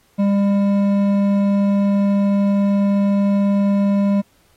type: tone with hard clipping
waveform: triangle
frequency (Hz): 200.2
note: G3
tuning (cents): +37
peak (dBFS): -15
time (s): 0.18-4.22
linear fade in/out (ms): 20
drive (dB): 12
effects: pink hiss -58 dBFS RMS until 4.56 s + AAC 48 kbps